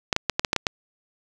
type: clicks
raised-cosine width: 0.2 ms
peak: -3 dBFS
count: 8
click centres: 0.128 / 0.164 / 0.297 / 0.395 / 0.448 / 0.531 / 0.563 / 0.668 s
effects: none